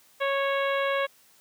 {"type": "harmonic tone", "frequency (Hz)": 552, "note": "C#5", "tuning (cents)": -7, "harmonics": [1, 2, 3, 4, 5, 6, 7], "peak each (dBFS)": [-26, -30, -32, -34, -38, -39, -44], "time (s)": [0.2, 1.07], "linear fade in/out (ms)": 20, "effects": ["white hiss -59 dBFS RMS until 1.4 s", "high-pass 100 Hz 12 dB/octave"]}